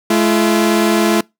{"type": "tone pair together", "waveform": "sawtooth", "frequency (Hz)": [214, 340], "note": ["A3", "F4"], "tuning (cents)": [-48, -46], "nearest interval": "minor sixth", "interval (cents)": 802, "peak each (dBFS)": -10, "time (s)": [0.1, 1.21], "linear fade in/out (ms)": 5, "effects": ["noise-tail reverb RT60 0.2 s tail -25 dB re dry"]}